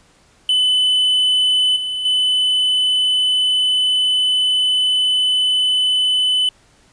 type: tone with level steps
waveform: triangle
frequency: 3011 Hz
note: F#7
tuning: 30 cents sharp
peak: -11 / -19 / -12 dBFS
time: 0.49-6.49 s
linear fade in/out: 2 ms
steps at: 1.76 / 2.05 s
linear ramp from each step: 5 ms
effects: pink hiss -53 dBFS RMS until 6.92 s + resampled to 22050 Hz